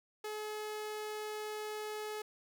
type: tone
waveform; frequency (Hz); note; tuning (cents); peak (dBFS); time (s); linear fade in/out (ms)
sawtooth; 425.9; G#4; +44; -35; 0.24-2.22; 5
effects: none